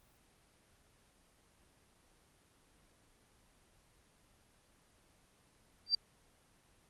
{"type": "tone with exponential growth", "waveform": "sine", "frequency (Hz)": 4691, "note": "D8", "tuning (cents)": -3, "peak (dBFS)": -23, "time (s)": [5.86, 5.95], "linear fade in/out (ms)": 5, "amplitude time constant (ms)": 19, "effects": ["pink hiss -68 dBFS RMS until 6.89 s", "Opus 24 kbps"]}